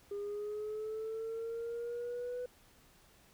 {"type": "linear sweep", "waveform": "sine", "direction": "up", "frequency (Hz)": [403.9, 497.1], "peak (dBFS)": -35, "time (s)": [0.11, 2.46], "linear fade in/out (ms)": 5, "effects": ["tanh soft clip ceiling -35 dBFS", "pink hiss -64 dBFS RMS until 3.33 s"]}